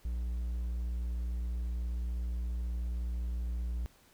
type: tone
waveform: triangle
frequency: 59.5 Hz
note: A#1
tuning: 36 cents sharp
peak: -30 dBFS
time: 0.05-3.86 s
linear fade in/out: 0 ms
effects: pink hiss -63 dBFS RMS until 4.13 s